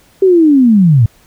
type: linear sweep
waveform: sine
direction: down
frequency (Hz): 392 to 103.9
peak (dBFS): -4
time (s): 0.22-1.06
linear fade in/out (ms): 5
effects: pink hiss -48 dBFS RMS until 1.26 s